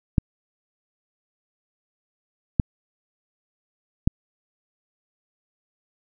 clicks, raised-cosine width 5 ms, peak -4 dBFS, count 3, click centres 0.182 / 2.598 / 4.075 s, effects none

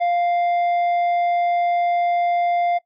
sine tone with tanh clipping, 698.5 Hz, F5, in tune, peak -18 dBFS, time 0-2.79 s, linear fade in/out 20 ms, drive 6 dB, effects noise-tail reverb RT60 0.1 s tail -19 dB re dry

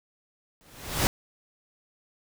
pink noise with exponential growth, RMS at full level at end -21 dBFS, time 0.61-1.07 s, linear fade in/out 0 ms, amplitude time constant 100 ms, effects none

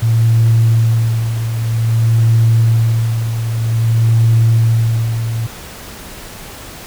sine tone with tremolo, 113.8 Hz, A#2, 41 cents flat, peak -6 dBFS, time 0.02-5.47 s, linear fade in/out 10 ms, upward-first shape sine, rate 0.52 Hz, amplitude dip 65%, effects tanh soft clip ceiling -3 dBFS + pink hiss -32 dBFS RMS until 6.86 s

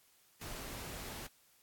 pink noise, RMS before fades -45 dBFS, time 0.41-1.27 s, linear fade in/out 5 ms, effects white hiss -68 dBFS RMS until 1.62 s + AAC 64 kbps

